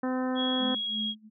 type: harmonic tone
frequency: 256.2 Hz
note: C4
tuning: 36 cents flat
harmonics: 1 / 2 / 3 / 4 / 5 / 6 / 7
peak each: -28 / -34 / -38 / -40 / -42 / -44 / -45 dBFS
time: 0.03-0.75 s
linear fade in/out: 5 ms
type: tone with pitch glide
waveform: sine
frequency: 3322 to 3291 Hz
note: G#7 to G#7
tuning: 0 to -16 cents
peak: -29 dBFS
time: 0.35-1.15 s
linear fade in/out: 50 ms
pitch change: -16 cents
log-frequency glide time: 0.72-1.01 s
type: tone with tremolo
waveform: sine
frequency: 215.7 Hz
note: A3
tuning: 34 cents flat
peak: -32 dBFS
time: 0.58-1.3 s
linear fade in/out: 50 ms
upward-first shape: sine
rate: 2.8 Hz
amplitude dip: 95%
effects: none